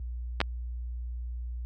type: clicks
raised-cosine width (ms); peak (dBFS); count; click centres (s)
0.3; -9; 2; 0.404 / 0.414
effects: added 60 Hz sine -30 dBFS peak until 1.65 s + high-pass 60 Hz 12 dB/octave